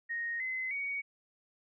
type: tone with pitch steps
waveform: sine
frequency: 1864.7 / 2045 / 2243 Hz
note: A#6 / C7 / C#7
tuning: 0 / -40 / +20 cents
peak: -33 dBFS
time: 0.09-1.02 s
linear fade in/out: 20 ms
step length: 310 ms
effects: none